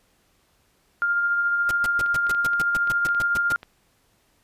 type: tone with tremolo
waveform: sine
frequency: 1402 Hz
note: F6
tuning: 6 cents sharp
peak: -18 dBFS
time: 1.02-3.56 s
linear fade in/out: 0 ms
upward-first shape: sine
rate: 14 Hz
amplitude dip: 30%
type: noise bursts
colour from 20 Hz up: pink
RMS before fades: -31 dBFS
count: 13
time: 1.69-3.523 s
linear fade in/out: 0 ms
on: 21 ms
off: 130 ms
type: clicks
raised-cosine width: 0.3 ms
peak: -24 dBFS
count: 11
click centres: 1.848 / 2.062 / 2.268 / 2.348 / 2.464 / 2.534 / 2.603 / 2.874 / 3.088 / 3.148 / 3.631 s
effects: pink hiss -64 dBFS RMS until 4.43 s + resampled to 32000 Hz